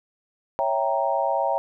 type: chord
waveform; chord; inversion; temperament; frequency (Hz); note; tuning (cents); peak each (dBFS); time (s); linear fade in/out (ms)
sine; C# diminished seventh; none; equal; 554.4 / 659.3 / 784 / 932.3; C#5 / E5 / G5 / Bb5; 0 / 0 / 0 / 0; -26; 0.59-1.58; 0
effects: none